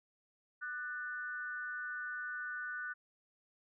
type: tone with amplitude modulation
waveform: sine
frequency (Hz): 1484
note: F#6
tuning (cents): +5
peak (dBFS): -35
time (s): 0.61-2.94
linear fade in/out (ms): 20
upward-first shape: sine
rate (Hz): 286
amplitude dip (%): 75
effects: none